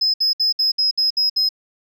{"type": "tone bursts", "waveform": "sine", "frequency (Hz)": 5100, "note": "D#8", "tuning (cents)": 42, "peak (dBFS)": -13, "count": 8, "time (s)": [0.01, 1.491], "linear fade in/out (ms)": 10, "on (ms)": 130, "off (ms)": 63, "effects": ["tanh soft clip ceiling -12 dBFS"]}